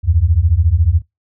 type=beating tone pair; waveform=sine; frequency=75.6 / 89.6 Hz; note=D#2 / F2; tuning=-49 / +45 cents; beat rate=14 Hz; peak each=-13 / -12 dBFS; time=0.03-1.02 s; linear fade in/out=50 ms; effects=noise-tail reverb RT60 0.2 s tail -23 dB re dry